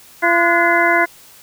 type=harmonic tone with a mistuned harmonic; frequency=341.8 Hz; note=F4; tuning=37 cents flat; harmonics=1 / 2 / 3 / 4 / 5 / 6; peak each=-20 / -17 / -19 / -18 / -20 / -17 dBFS; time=0.22-1.06 s; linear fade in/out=20 ms; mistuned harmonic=4; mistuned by=+110 cents; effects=white hiss -44 dBFS RMS until 1.42 s